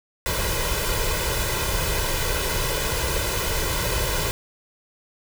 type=noise with comb filter; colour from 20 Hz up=pink; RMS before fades=-24 dBFS; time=0.26-4.31 s; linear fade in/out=0 ms; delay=2 ms; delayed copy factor=+0.75; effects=none